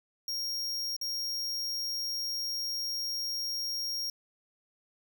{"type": "tone with dropouts", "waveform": "45% pulse", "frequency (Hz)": 5580, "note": "F8", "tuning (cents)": -2, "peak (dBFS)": -32, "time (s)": [0.28, 4.1], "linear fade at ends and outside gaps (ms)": 2, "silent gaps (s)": [0.965, 1.013], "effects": []}